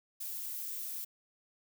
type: noise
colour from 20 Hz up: violet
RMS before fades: -40 dBFS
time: 0.2-1.05 s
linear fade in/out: 10 ms
effects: none